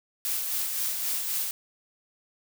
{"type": "noise with tremolo", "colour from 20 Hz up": "blue", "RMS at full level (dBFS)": -28, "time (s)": [0.25, 1.51], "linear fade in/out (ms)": 0, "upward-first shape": "sine", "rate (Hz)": 3.8, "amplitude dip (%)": 35, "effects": []}